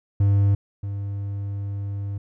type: tone pair in turn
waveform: triangle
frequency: 100 / 100 Hz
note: G2 / G2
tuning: +35 / +35 cents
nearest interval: unison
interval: 0 cents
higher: neither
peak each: -13 / -24 dBFS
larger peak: first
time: 0.2-0.55 / 0.83-2.18 s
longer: second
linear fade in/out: 5 ms
effects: none